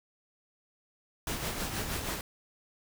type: noise with tremolo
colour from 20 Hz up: pink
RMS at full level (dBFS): -33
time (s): 1.27-2.21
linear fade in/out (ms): 2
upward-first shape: sine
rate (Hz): 6.3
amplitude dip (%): 45
effects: none